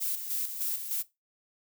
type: noise with tremolo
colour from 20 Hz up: violet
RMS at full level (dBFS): -31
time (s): 0-1.03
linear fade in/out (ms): 20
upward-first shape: square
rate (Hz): 3.3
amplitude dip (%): 55
effects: noise-tail reverb RT60 0.2 s tail -18 dB re dry